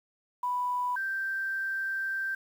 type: tone pair in turn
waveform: sine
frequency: 987.8 / 1568 Hz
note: B5 / G6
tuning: 0 / 0 cents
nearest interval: minor sixth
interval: 800 cents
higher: second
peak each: -27 / -29 dBFS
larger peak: first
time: 0.43-0.96 / 0.96-2.35 s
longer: second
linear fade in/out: 5 ms
effects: 9-bit